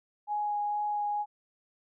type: tone with vibrato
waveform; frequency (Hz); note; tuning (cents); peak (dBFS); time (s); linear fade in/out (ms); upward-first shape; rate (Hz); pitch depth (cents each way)
sine; 831; G#5; +1; -28; 0.27-1.26; 50; sine; 2.2; 9
effects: none